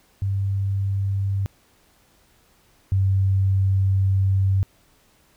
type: tone pair in turn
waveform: sine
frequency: 98.2 / 96.46 Hz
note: G2 / G2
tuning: +4 / -27 cents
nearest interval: unison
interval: 31 cents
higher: first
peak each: -20 / -16 dBFS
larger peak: second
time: 0.22-1.46 / 2.92-4.63 s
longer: second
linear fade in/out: 0 ms
effects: pink hiss -59 dBFS RMS until 5.36 s